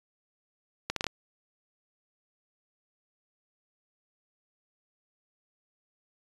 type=accelerating click train; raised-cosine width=0.2 ms; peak=-12 dBFS; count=5; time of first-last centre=0.9-1.067 s; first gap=63 ms; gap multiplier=0.73; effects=resampled to 24000 Hz